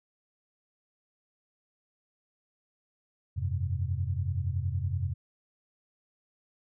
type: chord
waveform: sine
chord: F suspended second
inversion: none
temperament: equal with one note detuned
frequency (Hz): 87.31 / 98 / 130.28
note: F2 / G2 / C3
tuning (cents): 0 / 0 / -7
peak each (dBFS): -31 / -32 / -34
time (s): 3.36-5.14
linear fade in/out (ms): 20
effects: none